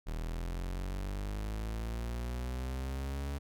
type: linear sweep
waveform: 40% pulse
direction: up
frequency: 38.89 to 71 Hz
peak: -34 dBFS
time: 0.06-3.39 s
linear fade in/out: 20 ms
effects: none